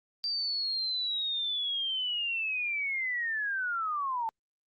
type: linear sweep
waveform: sine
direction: down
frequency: 4699 to 877 Hz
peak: -29 dBFS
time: 0.24-4.29 s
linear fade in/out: 0 ms
effects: Opus 48 kbps